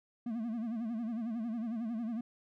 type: tone with vibrato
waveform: triangle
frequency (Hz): 228.4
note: A#3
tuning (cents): -35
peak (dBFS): -32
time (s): 0.26-2.21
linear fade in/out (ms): 5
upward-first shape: sine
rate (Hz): 11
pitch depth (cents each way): 110
effects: none